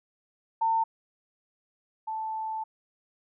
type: tone pair in turn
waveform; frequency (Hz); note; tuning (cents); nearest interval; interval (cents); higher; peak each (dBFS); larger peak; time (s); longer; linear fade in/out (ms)
sine; 900 / 878.9; A5 / A5; +39 / -2; unison; 41; first; -22 / -30; first; 0.61-0.84 / 2.07-2.64; second; 10
effects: none